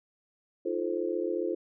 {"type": "chord", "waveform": "sine", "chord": "F dominant seventh", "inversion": "third", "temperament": "just", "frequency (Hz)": [314.3, 349.2, 436.5, 523.8], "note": ["Eb4", "F4", "A4", "C5"], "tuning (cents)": [18, 0, -14, 2], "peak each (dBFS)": [-36, -31, -34, -35], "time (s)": [0.65, 1.55], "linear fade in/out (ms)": 10, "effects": []}